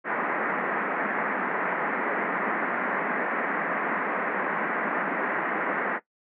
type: band-pass noise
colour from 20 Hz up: white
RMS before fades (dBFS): -28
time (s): 0.04-6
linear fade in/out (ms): 50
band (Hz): 180 to 2000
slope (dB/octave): 48
effects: noise-tail reverb RT60 0.1 s tail -17 dB re dry